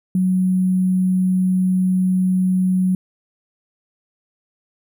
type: tone with sample-and-hold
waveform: sine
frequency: 185 Hz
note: F#3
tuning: in tune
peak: -14 dBFS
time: 0.15-2.95 s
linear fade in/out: 2 ms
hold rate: 11025 Hz
effects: none